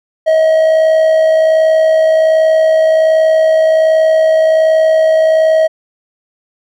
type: tone with amplitude modulation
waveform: triangle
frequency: 637 Hz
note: D#5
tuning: 41 cents sharp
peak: -3 dBFS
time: 0.26-5.68 s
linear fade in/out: 20 ms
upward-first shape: sine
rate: 61.3 Hz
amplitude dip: 35%
effects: none